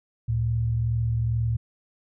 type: tone pair together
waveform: sine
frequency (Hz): 71.88 / 114.2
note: D2 / A#2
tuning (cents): -37 / -35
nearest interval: minor sixth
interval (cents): 802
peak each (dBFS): -30 / -22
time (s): 0.28-1.57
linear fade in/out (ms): 10
effects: none